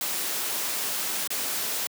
white noise with dropouts, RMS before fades -29 dBFS, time 0.01-1.87 s, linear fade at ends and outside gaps 1 ms, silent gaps 1.274-1.304 s, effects high-pass 200 Hz 12 dB/octave

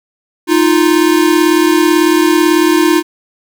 square tone pair together, 311.1 / 349.2 Hz, D#4 / F4, 0 / 0 cents, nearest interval major second, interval 200 cents, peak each -11 dBFS, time 0.47-3.03 s, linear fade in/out 50 ms, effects none

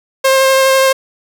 sawtooth tone with vibrato, 532 Hz, C5, 29 cents sharp, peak -4 dBFS, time 0.24-0.93 s, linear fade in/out 10 ms, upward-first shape sine, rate 12 Hz, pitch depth 11 cents each way, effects none

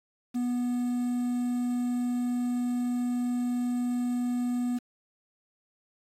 triangle tone with quantisation, 244.8 Hz, B3, 15 cents flat, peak -24 dBFS, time 0.34-4.79 s, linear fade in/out 20 ms, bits 8, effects AAC 48 kbps

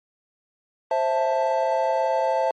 triangle chord, A minor, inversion first, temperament just, 528 / 660 / 880 Hz, C5 / E5 / A5, +16 / +2 / 0 cents, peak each -22 dBFS, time 0.91-2.51 s, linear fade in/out 2 ms, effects MP3 32 kbps

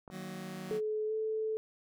clicks, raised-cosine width 1 ms, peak -34 dBFS, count 2, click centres 0.078 / 0.101 s
sawtooth chord, D# minor, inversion none, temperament just, 155.56 / 186.68 / 233.3 Hz, D#3 / F#3 / A#3, 0 / +16 / +2 cents, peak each -43 / -38 / -43 dBFS, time 0.1-0.81 s, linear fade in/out 50 ms
sine tone with pitch glide, 429.8 to 437.3 Hz, A4 to A4, -41 to -11 cents, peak -31 dBFS, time 0.71-1.57 s, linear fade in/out 0 ms, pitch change +30 cents, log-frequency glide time 1.07-1.13 s
effects none

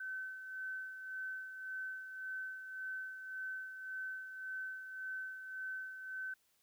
sine tone with tremolo, 1528 Hz, G6, 45 cents flat, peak -39 dBFS, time 0-6.34 s, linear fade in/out 5 ms, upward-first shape sine, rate 1.8 Hz, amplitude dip 55%, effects white hiss -75 dBFS RMS until 6.62 s

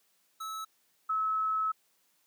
square / sine tone pair in turn, 1300 / 1294.5 Hz, E6 / E6, -24 / -32 cents, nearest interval unison, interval 8 cents, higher first, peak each -37 / -27 dBFS, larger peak second, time 0.4-0.65 / 1.09-1.72 s, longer second, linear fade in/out 10 ms, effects white hiss -71 dBFS RMS until 2.26 s + high-pass 150 Hz 12 dB/octave

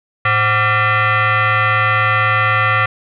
sine tone with frequency modulation, 110 Hz, A2, in tune, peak -11 dBFS, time 0.25-2.86 s, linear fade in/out 5 ms, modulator 636 Hz, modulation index 3.4, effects none

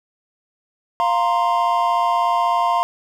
triangle chord, F suspended fourth, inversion none, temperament just, 698.5 / 931.3 / 1047.7 Hz, F5 / Bb5 / C6, 0 / -2 / +2 cents, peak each -18 dBFS, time 1-2.83 s, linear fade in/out 0 ms, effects none

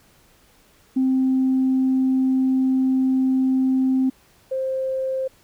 sine tone pair in turn, 261.6 / 526.4 Hz, C4 / C5, 0 / +10 cents, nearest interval octave, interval 1210 cents, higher second, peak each -15 / -21 dBFS, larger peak first, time 0.96-4.1 / 4.51-5.28 s, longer first, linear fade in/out 10 ms, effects tanh soft clip ceiling -12 dBFS + pink hiss -56 dBFS RMS until 5.43 s

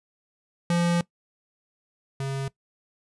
square tone pair in turn, 172.3 / 136.16 Hz, F3 / C#3, -23 / -31 cents, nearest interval major third, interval 408 cents, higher first, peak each -21 / -28 dBFS, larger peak first, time 0.7-1.01 / 2.2-2.48 s, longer first, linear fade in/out 2 ms, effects noise-tail reverb RT60 0.1 s tail -20 dB re dry + resampled to 24000 Hz

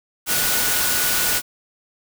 sine tone in noise, 1466 Hz, F#6, 16 cents flat, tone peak -29 dBFS, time 0.26-1.42 s, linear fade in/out 50 ms, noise white, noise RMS -20 dBFS, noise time 0.26-1.42 s, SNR -12 dB, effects none

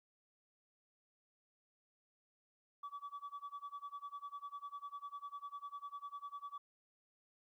sine tone with tremolo, 1146 Hz, D6, 43 cents flat, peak -40 dBFS, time 2.83-6.58 s, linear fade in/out 5 ms, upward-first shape sine, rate 10 Hz, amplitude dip 95%, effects tanh soft clip ceiling -41 dBFS + 13-bit

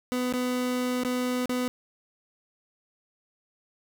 30% pulse tone with dropouts, 250 Hz, B3, 21 cents sharp, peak -23 dBFS, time 0.12-1.68 s, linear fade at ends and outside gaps 0 ms, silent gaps 0.325-0.337 / 1.035-1.049 / 1.457-1.494 s, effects none

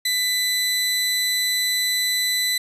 25% pulse tone pair together, 2000 / 4000 Hz, B6 / B7, +21 / +21 cents, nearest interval octave, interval 1200 cents, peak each -20 dBFS, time 0.05-2.58 s, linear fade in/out 5 ms, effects resampled to 32000 Hz

